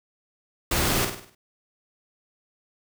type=noise with echo; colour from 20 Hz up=pink; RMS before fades=-24 dBFS; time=0.71-1.05 s; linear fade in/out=5 ms; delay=50 ms; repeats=6; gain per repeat=-6 dB; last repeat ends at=1.35 s; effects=none